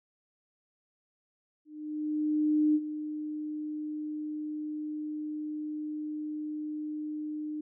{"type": "tone with ADSR envelope", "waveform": "sine", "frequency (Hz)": 303.5, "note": "D#4", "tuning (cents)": -43, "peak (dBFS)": -21, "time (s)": [1.65, 7.61], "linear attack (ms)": 1100, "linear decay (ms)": 47, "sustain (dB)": -12, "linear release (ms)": 6, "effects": []}